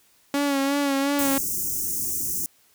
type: tone with vibrato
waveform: sawtooth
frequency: 279.5 Hz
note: C#4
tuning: 14 cents sharp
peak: -17 dBFS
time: 0.34-1.38 s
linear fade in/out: 2 ms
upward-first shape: sine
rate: 2.8 Hz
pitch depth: 43 cents each way
type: band-stop noise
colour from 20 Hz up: white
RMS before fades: -27 dBFS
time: 1.19-2.46 s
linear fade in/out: 0 ms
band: 370 to 5900 Hz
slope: 48 dB/octave
effects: white hiss -60 dBFS RMS until 2.74 s